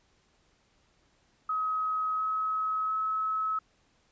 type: tone with pitch steps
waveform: sine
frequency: 1271 / 1280.6 / 1290.2 Hz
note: D#6 / D#6 / E6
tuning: +36 / +49 / -38 cents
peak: -27 dBFS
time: 1.49-3.59 s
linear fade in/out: 5 ms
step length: 700 ms
effects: pink hiss -68 dBFS RMS until 4.11 s + resampled to 16000 Hz